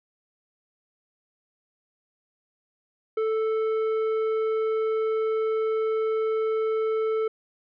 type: tone with tanh clipping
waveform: sine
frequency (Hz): 440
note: A4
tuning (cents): 0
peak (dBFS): -24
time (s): 3.17-7.28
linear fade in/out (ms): 5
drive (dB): 9
effects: none